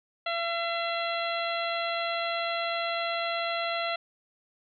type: harmonic tone with a mistuned harmonic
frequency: 677 Hz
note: E5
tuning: 46 cents sharp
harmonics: 1 / 2 / 3 / 4 / 5 / 6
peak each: -31 / -34 / -36 / -37 / -38 / -39 dBFS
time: 0.26-3.96 s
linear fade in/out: 5 ms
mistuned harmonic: 5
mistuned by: -21 cents
effects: none